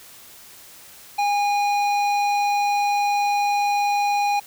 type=tone with hard clipping; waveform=triangle; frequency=817 Hz; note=G#5; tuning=29 cents flat; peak=-20 dBFS; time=1.18-4.4 s; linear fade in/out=10 ms; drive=16 dB; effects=white hiss -45 dBFS RMS until 4.46 s